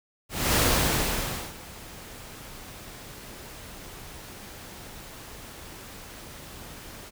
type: noise with ADSR envelope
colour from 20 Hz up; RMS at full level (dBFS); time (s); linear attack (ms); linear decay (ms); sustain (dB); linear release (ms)
pink; -21; 0.29-7.11; 270; 970; -22; 30
effects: none